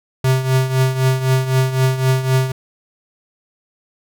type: tone with tremolo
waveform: square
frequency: 130.81 Hz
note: C3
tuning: in tune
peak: -11 dBFS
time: 0.24-2.52 s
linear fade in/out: 5 ms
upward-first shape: triangle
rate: 3.9 Hz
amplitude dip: 75%
effects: none